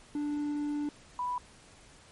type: tone pair in turn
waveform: triangle / sine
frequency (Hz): 293.7 / 987.9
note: D4 / B5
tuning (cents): 0 / 0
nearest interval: octave + major sixth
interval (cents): 2100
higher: second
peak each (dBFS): -28 / -30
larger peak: first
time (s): 0.15-0.89 / 1.19-1.38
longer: first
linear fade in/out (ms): 2
effects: pink hiss -56 dBFS RMS until 2.11 s + MP3 48 kbps